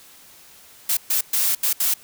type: noise bursts at uneven times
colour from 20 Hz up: blue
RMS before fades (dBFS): -20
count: 5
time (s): 0.89-0.97 / 1.1-1.21 / 1.33-1.55 / 1.63-1.73 / 1.8-1.94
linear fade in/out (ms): 5
effects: white hiss -48 dBFS RMS until 2.03 s